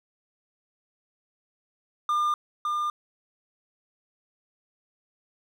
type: tone with echo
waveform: triangle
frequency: 1203 Hz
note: D6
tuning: 41 cents sharp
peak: -20 dBFS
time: 2.09-2.34 s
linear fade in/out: 2 ms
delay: 560 ms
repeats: 1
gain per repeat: -3 dB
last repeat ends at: 2.9 s
effects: none